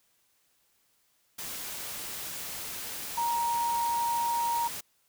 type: tone in noise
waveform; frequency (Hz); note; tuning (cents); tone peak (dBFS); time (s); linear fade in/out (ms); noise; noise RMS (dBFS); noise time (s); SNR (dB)
sine; 939; A#5; +12; -26; 3.17-4.68; 10; white; -38; 1.38-4.81; +9
effects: white hiss -70 dBFS RMS until 5.08 s